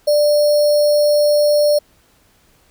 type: tone with sample-and-hold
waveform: sine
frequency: 591 Hz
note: D5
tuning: 11 cents sharp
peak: -10 dBFS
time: 0.07-1.79 s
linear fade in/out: 10 ms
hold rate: 4900 Hz
effects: pink hiss -55 dBFS RMS until 2.7 s